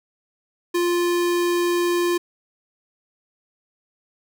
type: tone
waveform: square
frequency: 349.2 Hz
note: F4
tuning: in tune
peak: -19 dBFS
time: 0.74-2.18 s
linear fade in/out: 10 ms
effects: none